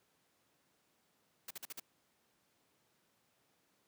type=noise bursts; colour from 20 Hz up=white; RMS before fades=-45 dBFS; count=5; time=1.48-1.799 s; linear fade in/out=5 ms; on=27 ms; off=46 ms; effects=pink hiss -75 dBFS RMS until 3.87 s + high-pass 150 Hz 12 dB/octave